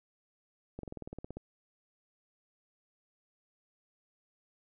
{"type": "slowing click train", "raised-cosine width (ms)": 2, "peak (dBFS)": -28, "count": 12, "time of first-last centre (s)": [0.79, 1.37], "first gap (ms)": 43, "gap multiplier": 1.04, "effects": []}